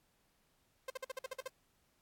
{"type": "tone bursts", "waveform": "sawtooth", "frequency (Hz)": 523.3, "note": "C5", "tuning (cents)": 0, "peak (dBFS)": -35, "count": 9, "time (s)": [0.88, 1.478], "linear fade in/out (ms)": 5, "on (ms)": 22, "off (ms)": 50, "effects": ["pink hiss -75 dBFS RMS until 2.01 s", "AAC 64 kbps"]}